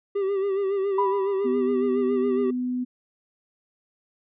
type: tone with vibrato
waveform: triangle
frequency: 392.8 Hz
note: G4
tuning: 4 cents sharp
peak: -20 dBFS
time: 0.15-2.51 s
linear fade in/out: 10 ms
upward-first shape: sine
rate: 7.2 Hz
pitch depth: 54 cents each way
type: tone with exponential decay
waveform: sine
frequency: 987 Hz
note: B5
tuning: 1 cent flat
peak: -19 dBFS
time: 0.98-1.72 s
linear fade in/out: 5 ms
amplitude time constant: 160 ms
type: tone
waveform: sine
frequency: 250 Hz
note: B3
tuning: 21 cents sharp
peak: -24 dBFS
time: 1.44-2.85 s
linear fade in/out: 20 ms
effects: resampled to 8000 Hz